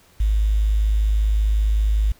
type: tone with quantisation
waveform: sine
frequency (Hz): 52.6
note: G#1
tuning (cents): +23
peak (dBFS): -15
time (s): 0.2-2.12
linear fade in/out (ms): 5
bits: 7
effects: pink hiss -54 dBFS RMS until 2.19 s